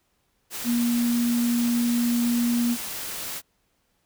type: tone in noise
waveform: sine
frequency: 238.1 Hz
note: A#3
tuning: 37 cents sharp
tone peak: -20 dBFS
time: 0.64-2.77 s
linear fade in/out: 50 ms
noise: white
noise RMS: -33 dBFS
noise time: 0.5-3.42 s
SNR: +10 dB
effects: pink hiss -70 dBFS RMS until 4.05 s